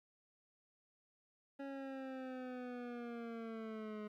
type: linear sweep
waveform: 25% pulse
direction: down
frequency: 277.2 to 210 Hz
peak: -40 dBFS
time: 1.59-4.08 s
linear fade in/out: 10 ms
effects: low-pass 2000 Hz 12 dB/octave + 13-bit